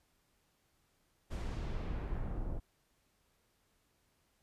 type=noise with low-pass filter sweep; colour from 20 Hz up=brown; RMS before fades=-38 dBFS; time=1.3-2.6 s; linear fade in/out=20 ms; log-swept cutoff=11000 to 720 Hz; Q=0.81; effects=pink hiss -75 dBFS RMS until 4.42 s + resampled to 32000 Hz